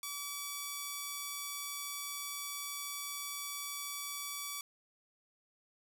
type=tone; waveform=5% pulse; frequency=1147 Hz; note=D6; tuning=41 cents flat; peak=-27 dBFS; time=0.03-4.61 s; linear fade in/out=2 ms; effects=none